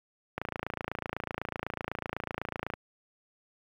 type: click train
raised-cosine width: 0.5 ms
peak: -17 dBFS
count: 67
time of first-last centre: 0.38-2.737 s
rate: 28 Hz
effects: high-pass 60 Hz 12 dB/octave + 9-bit